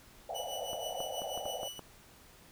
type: band-pass noise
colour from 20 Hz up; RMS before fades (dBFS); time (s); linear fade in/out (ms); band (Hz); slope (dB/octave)
white; -40; 0.29-1.68; 5; 490 to 810; 96
type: tone with tremolo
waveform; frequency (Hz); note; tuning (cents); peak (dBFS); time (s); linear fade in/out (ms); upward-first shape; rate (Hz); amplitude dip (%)
sawtooth; 2960; F#7; 0; -35; 0.34-1.8; 20; triangle; 6.2; 75
type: clicks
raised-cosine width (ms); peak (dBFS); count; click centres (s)
1; -29; 7; 0.732 / 1.004 / 1.219 / 1.376 / 1.456 / 1.632 / 1.793
effects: pink hiss -58 dBFS RMS until 2.51 s